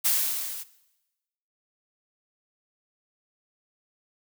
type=noise with level ramp; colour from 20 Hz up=blue; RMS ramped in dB=-21 to -38 dBFS; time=0.04-0.64 s; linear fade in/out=20 ms; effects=noise-tail reverb RT60 1.0 s tail -18 dB re dry